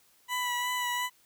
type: tone with vibrato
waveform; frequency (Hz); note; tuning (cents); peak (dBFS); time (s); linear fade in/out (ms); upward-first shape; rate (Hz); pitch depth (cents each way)
20% pulse; 986; B5; -3; -24; 0.28-1.1; 50; sine; 2.8; 20
effects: white hiss -64 dBFS RMS until 1.25 s